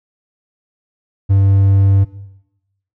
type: tone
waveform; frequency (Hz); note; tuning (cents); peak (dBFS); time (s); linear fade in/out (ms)
triangle; 98; G2; 0; -6; 1.29-2.05; 20
effects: noise-tail reverb RT60 0.9 s tail -17 dB re dry